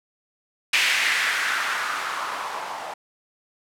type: noise with low-pass filter sweep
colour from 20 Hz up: violet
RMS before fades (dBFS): -25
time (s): 0.73-2.94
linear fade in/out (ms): 5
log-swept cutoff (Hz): 2400 to 780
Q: 2.5
effects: none